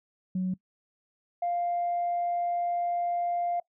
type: tone pair in turn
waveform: sine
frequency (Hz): 185 / 698.5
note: F#3 / F5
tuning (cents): 0 / 0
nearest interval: octave + major seventh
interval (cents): 2300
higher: second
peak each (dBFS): -25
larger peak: neither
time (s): 0.35-0.54 / 1.42-3.6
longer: second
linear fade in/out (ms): 5
effects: noise-tail reverb RT60 0.1 s tail -22 dB re dry + tanh soft clip ceiling -22 dBFS